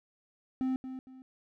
triangle tone with echo, 260 Hz, C4, 11 cents flat, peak -26 dBFS, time 0.61-0.76 s, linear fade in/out 0 ms, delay 230 ms, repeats 2, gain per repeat -10 dB, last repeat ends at 1.22 s, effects none

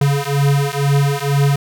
square beating tone pair, 140 / 142.1 Hz, C#3 / C#3, +18 / +43 cents, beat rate 2.1 Hz, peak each -17 dBFS, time 0.01-1.56 s, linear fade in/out 5 ms, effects none

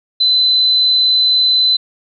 sine tone, 4029 Hz, B7, 34 cents sharp, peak -9 dBFS, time 0.2-1.77 s, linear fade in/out 10 ms, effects none

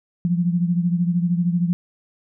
sine beating tone pair, 172.4 / 185.4 Hz, F3 / F#3, -22 / +4 cents, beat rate 13 Hz, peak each -18 / -24 dBFS, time 0.25-1.73 s, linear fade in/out 0 ms, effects none

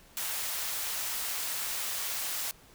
white high-pass noise, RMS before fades -34 dBFS, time 0.17-2.51 s, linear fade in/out 0 ms, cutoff 650 Hz, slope 12 dB/octave, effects pink hiss -57 dBFS RMS until 2.74 s

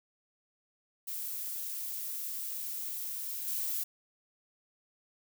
violet noise with level steps, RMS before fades -38 / -34 dBFS, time 1.07-3.84 s, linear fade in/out 10 ms, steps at 3.46 s, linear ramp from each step 20 ms, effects none

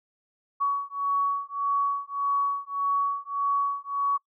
sine beating tone pair, 1124 / 1125.7 Hz, C#6 / C#6, +24 / +26 cents, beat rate 1.7 Hz, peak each -27 dBFS, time 0.6-4.18 s, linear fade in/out 20 ms, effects noise-tail reverb RT60 0.1 s tail -23 dB re dry

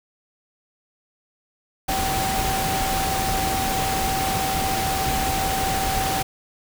sine tone in noise, 770 Hz, G5, 31 cents flat, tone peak -24 dBFS, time 1.88-6.23 s, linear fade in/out 10 ms, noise pink, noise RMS -25 dBFS, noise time 1.88-6.23 s, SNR -2 dB, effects none

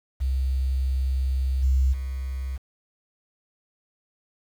sine tone with level steps, 65.7 Hz, C2, 8 cents sharp, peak -21 / -17 / -27 dBFS, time 0.2-2.58 s, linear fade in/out 20 ms, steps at 1.62 / 1.92 s, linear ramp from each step 20 ms, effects 8-bit

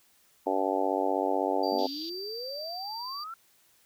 harmonic tone, 96 Hz, G2, 36 cents flat, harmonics 3 / 4 / 5 / 6 / 7 / 8 / 9, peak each -33 / -33 / -33 / -33 / -33 / -33 / -33 dBFS, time 0.46-1.87 s, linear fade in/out 10 ms
triangle tone, 4667 Hz, D8, 12 cents flat, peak -36 dBFS, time 1.63-3.24 s, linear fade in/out 5 ms
sine exponential sweep, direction up, 224.8 to 1379 Hz, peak -37 dBFS, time 1.72-3.34 s, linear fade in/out 2 ms
white band-pass noise, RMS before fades -45 dBFS, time 1.78-2.1 s, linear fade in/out 10 ms, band 3200 to 5000 Hz, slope 48 dB/octave
effects white hiss -64 dBFS RMS until 3.85 s

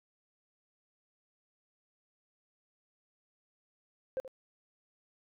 sine tone with echo, 523.3 Hz, C5, in tune, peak -29 dBFS, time 4.17-4.2 s, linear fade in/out 0 ms, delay 78 ms, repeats 1, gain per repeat -14 dB, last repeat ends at 4.278 s, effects tanh soft clip ceiling -29 dBFS

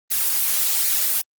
blue noise with flanger, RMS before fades -20 dBFS, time 0.1-1.22 s, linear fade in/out 20 ms, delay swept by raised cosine 0.45 to 5.45 ms, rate 1.3 Hz, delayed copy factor +0.55, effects Opus 24 kbps

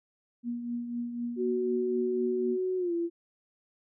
sine tone with tremolo, 238.9 Hz, A#3, 43 cents sharp, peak -29 dBFS, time 0.43-2.58 s, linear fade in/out 50 ms, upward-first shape triangle, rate 4 Hz, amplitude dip 55%
sine tone with pitch glide, 370.8 to 340 Hz, F#4 to F4, +4 to -46 cents, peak -27 dBFS, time 1.36-3.1 s, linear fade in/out 50 ms, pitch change -150 cents, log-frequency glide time 2.77-2.93 s
effects none

